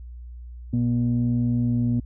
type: tone pair together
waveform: sine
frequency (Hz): 120.02 / 240.7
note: B2 / B3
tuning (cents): -49 / -44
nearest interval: octave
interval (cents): 1205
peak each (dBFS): -21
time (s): 0.73-2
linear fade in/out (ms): 5
effects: tanh soft clip ceiling -14 dBFS + added 60 Hz sine -36 dBFS peak until 2.05 s